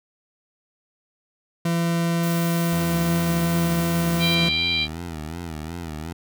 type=tone; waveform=40% pulse; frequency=168.9 Hz; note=E3; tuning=42 cents sharp; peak=-19 dBFS; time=1.65-4.49 s; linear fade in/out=5 ms
type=noise; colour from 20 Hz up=blue; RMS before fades=-35 dBFS; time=2.23-4.35 s; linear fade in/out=5 ms
type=tone with vibrato; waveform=15% pulse; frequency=81.3 Hz; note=E2; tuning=23 cents flat; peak=-24 dBFS; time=2.72-6.13 s; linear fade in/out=5 ms; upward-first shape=sine; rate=2.7 Hz; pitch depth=120 cents each way
type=harmonic tone; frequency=790 Hz; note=G5; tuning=13 cents sharp; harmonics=3 / 4 / 5 / 6; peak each=-24 / -26 / -24 / -35 dBFS; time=4.19-4.88 s; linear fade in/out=50 ms
effects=none